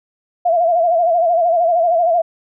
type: tone with vibrato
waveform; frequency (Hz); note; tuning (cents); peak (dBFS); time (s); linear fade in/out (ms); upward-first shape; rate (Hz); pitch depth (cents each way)
sine; 682; F5; -41; -11; 0.45-2.22; 10; sine; 13; 85
effects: none